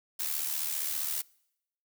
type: noise with amplitude modulation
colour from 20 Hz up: blue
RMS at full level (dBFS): -30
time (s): 0.19-1.22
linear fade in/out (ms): 10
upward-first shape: sine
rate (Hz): 75.1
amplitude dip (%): 60
effects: noise-tail reverb RT60 0.8 s tail -25 dB re dry